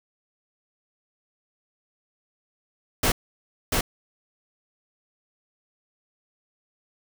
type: noise with echo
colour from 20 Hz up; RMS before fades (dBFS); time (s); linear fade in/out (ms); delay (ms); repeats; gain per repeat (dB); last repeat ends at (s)
pink; -21; 3.03-3.12; 5; 690; 1; -2; 3.81
effects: none